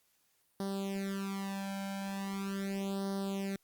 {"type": "tone with flanger", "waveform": "sawtooth", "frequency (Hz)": 196, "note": "G3", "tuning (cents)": 0, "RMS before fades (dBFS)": -37, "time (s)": [0.6, 3.56], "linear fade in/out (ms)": 2, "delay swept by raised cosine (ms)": [0.2, 1.3], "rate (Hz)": 0.4, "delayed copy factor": 1, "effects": ["white hiss -73 dBFS RMS until 3.63 s", "Opus 48 kbps"]}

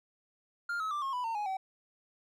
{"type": "tone with pitch steps", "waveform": "triangle", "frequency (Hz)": [1402, 1285.6, 1178.9, 1081.1, 991.4, 909.1, 833.6, 764.4], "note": ["F6", "E6", "D6", "C#6", "B5", "A#5", "G#5", "G5"], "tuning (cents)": [6, -44, 6, -44, 6, -44, 6, -44], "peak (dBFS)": -30, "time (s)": [0.69, 1.57], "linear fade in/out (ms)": 5, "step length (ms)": 110, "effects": []}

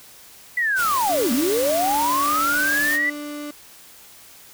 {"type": "linear two-way sweep", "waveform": "sine", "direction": "down then up", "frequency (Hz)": [2000, 220, 2000], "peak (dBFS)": -18, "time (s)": [0.57, 3.1], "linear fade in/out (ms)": 5, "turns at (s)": 1.32}
{"type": "noise", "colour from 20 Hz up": "white", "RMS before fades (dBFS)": -28, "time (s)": [0.75, 2.99], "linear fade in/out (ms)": 50}
{"type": "tone with pitch glide", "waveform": "35% pulse", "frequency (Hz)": [290.5, 294.2], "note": ["D4", "D4"], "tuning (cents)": [-19, 3], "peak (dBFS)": -28, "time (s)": [1.09, 3.51], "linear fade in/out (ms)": 5, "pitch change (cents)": 22, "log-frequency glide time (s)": [2.29, 3.1]}
{"effects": ["white hiss -46 dBFS RMS until 4.53 s"]}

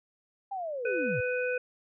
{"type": "linear sweep", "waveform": "sine", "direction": "down", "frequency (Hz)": [810, 93], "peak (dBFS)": -32, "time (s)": [0.51, 1.21], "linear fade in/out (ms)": 10}
{"type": "harmonic tone", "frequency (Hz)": 499.1, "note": "B4", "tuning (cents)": 18, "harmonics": [1, 3, 5], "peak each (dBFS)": [-29, -34, -36], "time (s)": [0.85, 1.58], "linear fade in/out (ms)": 5}
{"effects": []}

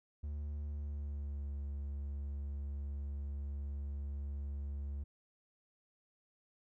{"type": "tone with pitch glide", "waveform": "triangle", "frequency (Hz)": [73.3, 70.68], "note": ["D2", "C#2"], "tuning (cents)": [-3, 34], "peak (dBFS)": -36, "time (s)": [0.23, 5.04], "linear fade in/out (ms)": 10, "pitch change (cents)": -63, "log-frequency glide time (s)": [0.66, 1.5], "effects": []}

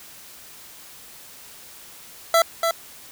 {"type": "tone with echo", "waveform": "25% pulse", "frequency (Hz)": 666, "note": "E5", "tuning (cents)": 18, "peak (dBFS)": -10, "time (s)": [2.34, 2.42], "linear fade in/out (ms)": 2, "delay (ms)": 290, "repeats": 1, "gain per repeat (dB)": -5, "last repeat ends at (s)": 2.71, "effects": ["white hiss -44 dBFS RMS until 3.11 s"]}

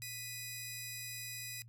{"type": "tone pair together", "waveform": "10% pulse", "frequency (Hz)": [1979.5, 2489], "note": ["B6", "D#7"], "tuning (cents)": [3, 0], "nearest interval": "major third", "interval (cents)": 397, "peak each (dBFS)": [-38, -35], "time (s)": [0.02, 1.62], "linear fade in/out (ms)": 0, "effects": ["noise-tail reverb RT60 0.1 s tail -25 dB re dry", "added 116 Hz sine -53 dBFS peak until 1.68 s"]}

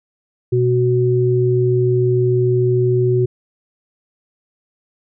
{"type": "tone pair together", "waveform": "sine", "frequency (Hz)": [123.47, 370], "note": ["B2", "F#4"], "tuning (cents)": [0, 0], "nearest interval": "octave + perfect fifth", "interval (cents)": 1900, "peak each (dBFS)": -15, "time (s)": [0.52, 3.26], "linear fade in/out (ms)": 10, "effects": []}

